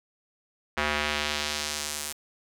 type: tone with band-pass filter sweep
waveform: square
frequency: 74.6 Hz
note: D2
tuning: 28 cents sharp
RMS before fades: -30 dBFS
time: 0.77-2.13 s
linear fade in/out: 10 ms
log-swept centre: 1800 to 10000 Hz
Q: 0.99
effects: none